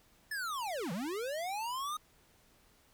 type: linear two-way sweep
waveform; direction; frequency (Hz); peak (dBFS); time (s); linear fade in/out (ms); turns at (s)
square; down then up; 1770 to 155.56 to 1255; -36; 0.31-1.97; 5; 0.92
effects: pink hiss -66 dBFS RMS until 2.93 s